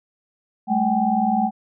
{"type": "tone cluster", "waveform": "sine", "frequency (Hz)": [199.2, 218.7, 760, 820], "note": ["G3", "A3", "F#5", "G#5"], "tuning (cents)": [28, -10, 46, -22], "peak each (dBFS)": [-26, -21, -20, -26], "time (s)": [0.67, 1.51], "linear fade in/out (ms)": 50, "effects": []}